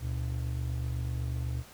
triangle ring-modulated tone, 96.5 Hz, G2, 27 cents flat, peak -25 dBFS, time 0-1.64 s, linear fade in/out 50 ms, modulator 24 Hz, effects pink hiss -52 dBFS RMS until 1.73 s

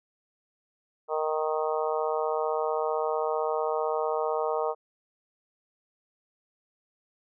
harmonic tone, 155.56 Hz, D#3, in tune, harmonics 3 / 4 / 5 / 6 / 7 / 8, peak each -29 / -31 / -33 / -35 / -36 / -37 dBFS, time 1.08-4.75 s, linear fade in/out 50 ms, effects none

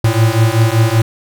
square beating tone pair, 110 / 115.2 Hz, A2 / A#2, 0 / -20 cents, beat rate 5.2 Hz, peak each -13 / -13 dBFS, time 0.04-1.02 s, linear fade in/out 5 ms, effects none

